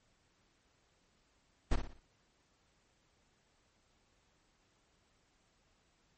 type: noise with echo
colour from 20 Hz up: brown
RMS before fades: -26 dBFS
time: 1.71-1.76 s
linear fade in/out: 10 ms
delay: 59 ms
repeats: 4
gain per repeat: -8 dB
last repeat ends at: 1.996 s
effects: pink hiss -73 dBFS RMS until 6.17 s + MP3 32 kbps